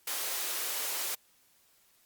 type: high-pass noise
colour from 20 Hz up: white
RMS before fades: -34 dBFS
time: 0.07-1.15 s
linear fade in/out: 5 ms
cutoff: 350 Hz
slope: 24 dB/octave
effects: white hiss -66 dBFS RMS until 2.05 s + Opus 48 kbps